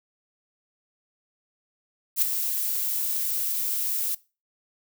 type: noise with ADSR envelope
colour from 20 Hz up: violet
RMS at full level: -19 dBFS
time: 2.16-4.15 s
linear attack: 61 ms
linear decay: 6 ms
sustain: -8 dB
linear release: 7 ms
effects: noise-tail reverb RT60 0.3 s tail -21 dB re dry